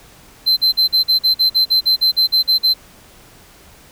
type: tone bursts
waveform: triangle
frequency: 4091 Hz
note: C8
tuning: 40 cents flat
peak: -9 dBFS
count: 15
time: 0.46-2.74 s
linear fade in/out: 20 ms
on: 110 ms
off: 45 ms
effects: pink hiss -45 dBFS RMS until 3.91 s